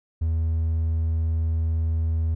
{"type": "tone", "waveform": "triangle", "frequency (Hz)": 81, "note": "E2", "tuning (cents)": -30, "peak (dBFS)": -18, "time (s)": [0.21, 2.35], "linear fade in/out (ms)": 10, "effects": ["tanh soft clip ceiling -14 dBFS"]}